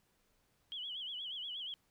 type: tone with vibrato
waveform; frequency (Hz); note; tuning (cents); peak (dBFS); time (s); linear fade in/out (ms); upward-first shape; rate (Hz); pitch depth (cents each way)
sine; 3146; G7; +6; -40; 0.72-1.74; 0; sine; 8.4; 130
effects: pink hiss -75 dBFS RMS until 1.9 s